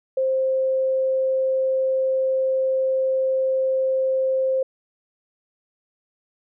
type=tone; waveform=sine; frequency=526 Hz; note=C5; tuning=9 cents sharp; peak=-18 dBFS; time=0.17-4.63 s; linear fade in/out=5 ms; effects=none